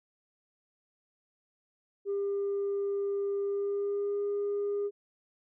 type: tone with pitch glide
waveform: sine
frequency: 400 to 406.8 Hz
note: G4 to G#4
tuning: +35 to -36 cents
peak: -27 dBFS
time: 2.05-4.91 s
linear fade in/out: 50 ms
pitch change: +29 cents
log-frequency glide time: 3.43-4.22 s
effects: tanh soft clip ceiling -26 dBFS